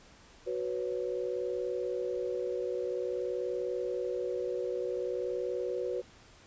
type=chord; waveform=sine; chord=F# suspended fourth; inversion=none; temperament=equal; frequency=370 / 493.9 / 554.4 Hz; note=F#4 / B4 / C#5; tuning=0 / 0 / 0 cents; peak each=-35 / -34 / -39 dBFS; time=0.46-6.02 s; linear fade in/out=20 ms; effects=pink hiss -57 dBFS RMS until 6.46 s + resampled to 16000 Hz